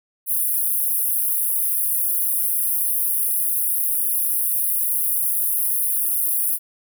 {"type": "high-pass noise", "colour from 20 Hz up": "pink", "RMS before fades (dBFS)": -21, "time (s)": [0.26, 6.59], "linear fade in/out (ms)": 50, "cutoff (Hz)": 9800, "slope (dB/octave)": 96, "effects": []}